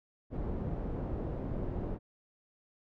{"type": "low-pass noise", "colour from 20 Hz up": "pink", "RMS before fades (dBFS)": -36, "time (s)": [0.3, 1.99], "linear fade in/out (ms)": 50, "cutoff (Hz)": 510, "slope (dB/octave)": 12, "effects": []}